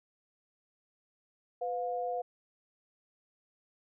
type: tone pair together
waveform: sine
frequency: 501 / 709.5 Hz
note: B4 / F5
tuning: +25 / +27 cents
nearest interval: tritone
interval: 602 cents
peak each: -35 / -34 dBFS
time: 1.61-2.22 s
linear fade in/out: 10 ms
effects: none